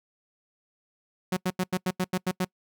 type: tone bursts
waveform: sawtooth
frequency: 183.8 Hz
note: F#3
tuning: 11 cents flat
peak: -20 dBFS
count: 9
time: 1.32-2.448 s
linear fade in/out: 5 ms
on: 48 ms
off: 87 ms
effects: noise-tail reverb RT60 0.1 s tail -25 dB re dry